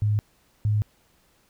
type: tone pair in turn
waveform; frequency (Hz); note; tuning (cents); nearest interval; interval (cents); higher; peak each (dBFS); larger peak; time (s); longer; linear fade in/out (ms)
sine; 105.1 / 105.53; G#2 / G#2; +21 / +28; unison; 7; second; -19; neither; 0.02-0.19 / 0.65-0.82; neither; 0
effects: pink hiss -63 dBFS RMS until 1.49 s